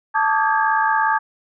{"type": "tone cluster", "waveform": "sine", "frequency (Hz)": [881, 1158, 1243, 1608, 1665], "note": ["A5", "D6", "D#6", "G6", "G#6"], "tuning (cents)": [2, -25, -2, 44, 4], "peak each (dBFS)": [-18, -22, -26, -23, -24], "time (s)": [0.14, 1.19], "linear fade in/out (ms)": 20, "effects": []}